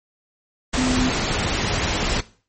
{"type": "tone in noise", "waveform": "sine", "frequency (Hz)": 254.2, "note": "C4", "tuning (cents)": -50, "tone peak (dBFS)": -19, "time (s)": [0.77, 1.1], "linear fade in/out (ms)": 10, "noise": "pink", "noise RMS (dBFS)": -22, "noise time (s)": [0.73, 2.21], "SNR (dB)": 0, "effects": ["noise-tail reverb RT60 0.4 s tail -18 dB re dry", "MP3 32 kbps"]}